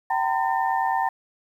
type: tone cluster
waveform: sine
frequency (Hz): 771 / 912 / 1001 / 1807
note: G5 / A#5 / B5 / A6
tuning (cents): -29 / -38 / +23 / +46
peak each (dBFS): -24 / -24 / -30 / -31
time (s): 0.1-1.09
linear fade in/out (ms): 5
effects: 9-bit